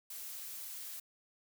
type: noise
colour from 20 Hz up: blue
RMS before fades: -45 dBFS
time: 0.1-1 s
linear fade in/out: 5 ms
effects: none

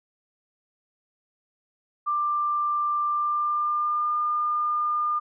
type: tone with pitch glide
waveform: sine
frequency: 1185 to 1207.8 Hz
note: D6 to D6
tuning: +15 to +48 cents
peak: -22 dBFS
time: 2.06-5.2 s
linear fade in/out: 20 ms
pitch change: +33 cents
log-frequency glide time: 3.06-4.15 s
effects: none

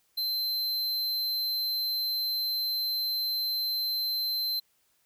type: tone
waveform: square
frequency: 4100 Hz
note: C8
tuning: 36 cents flat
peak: -28 dBFS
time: 0.17-4.6 s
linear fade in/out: 10 ms
effects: white hiss -70 dBFS RMS until 5.05 s

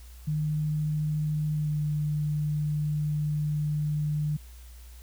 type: tone with pitch glide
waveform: sine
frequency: 152.3 to 150.03 Hz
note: D#3 to D3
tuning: -37 to +37 cents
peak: -25 dBFS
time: 0.27-4.37 s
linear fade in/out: 10 ms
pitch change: -26 cents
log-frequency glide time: 1.53-1.79 s
effects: added 60 Hz sine -44 dBFS peak until 5.02 s + white hiss -56 dBFS RMS until 5.02 s

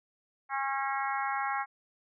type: harmonic tone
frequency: 272.2 Hz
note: C#4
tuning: 31 cents flat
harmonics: 3 / 4 / 5 / 6 / 7 / 8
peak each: -33 / -35 / -37 / -39 / -40 / -41 dBFS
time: 0.49-1.66 s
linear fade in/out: 50 ms
effects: none

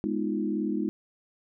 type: chord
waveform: sine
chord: F half-diminished seventh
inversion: first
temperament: equal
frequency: 207.7 / 246.9 / 311.1 / 349.2 Hz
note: Ab3 / Cb4 / Eb4 / F4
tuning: 0 / 0 / 0 / 0 cents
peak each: -30 / -34 / -30 / -34 dBFS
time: 0.04-0.89 s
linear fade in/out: 0 ms
effects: none

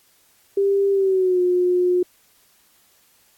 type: tone with pitch glide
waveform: sine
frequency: 396.3 to 359.2 Hz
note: G4 to F4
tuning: +19 to +49 cents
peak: -15 dBFS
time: 0.57-2.03 s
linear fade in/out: 5 ms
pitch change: -170 cents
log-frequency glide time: 0.91-1.41 s
effects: white hiss -58 dBFS RMS until 3.37 s + AAC 64 kbps

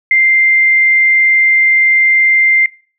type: tone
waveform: sine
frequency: 2093 Hz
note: C7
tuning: in tune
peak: -6 dBFS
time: 0.11-2.66 s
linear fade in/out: 2 ms
effects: noise-tail reverb RT60 0.4 s tail -23 dB re dry

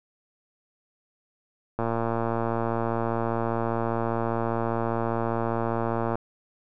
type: click train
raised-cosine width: 1 ms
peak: -13 dBFS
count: 503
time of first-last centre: 1.79-6.155 s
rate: 115 Hz
effects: none

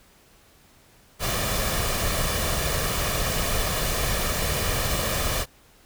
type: noise with comb filter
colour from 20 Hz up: pink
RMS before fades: -25 dBFS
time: 1.19-5.46 s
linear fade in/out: 50 ms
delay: 1.7 ms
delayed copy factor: +0.5
effects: pink hiss -56 dBFS RMS until 5.85 s

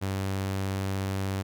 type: tone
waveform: sawtooth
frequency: 96.7 Hz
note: G2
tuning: 23 cents flat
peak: -24 dBFS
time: 0.01-1.43 s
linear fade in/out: 20 ms
effects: none

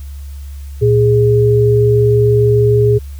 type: tone pair together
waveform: sine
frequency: 116.54 / 414.2 Hz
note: A#2 / G#4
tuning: 0 / -5 cents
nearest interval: octave + minor seventh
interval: 2195 cents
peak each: -10 dBFS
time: 0.81-2.99 s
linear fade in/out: 20 ms
effects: added 70 Hz sine -25 dBFS peak until 3.19 s + white hiss -46 dBFS RMS until 3.19 s

